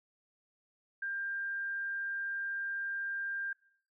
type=tone; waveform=sine; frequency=1594 Hz; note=G6; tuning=28 cents sharp; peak=-34 dBFS; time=1.02-3.53 s; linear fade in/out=5 ms; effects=noise-tail reverb RT60 0.6 s tail -22 dB re dry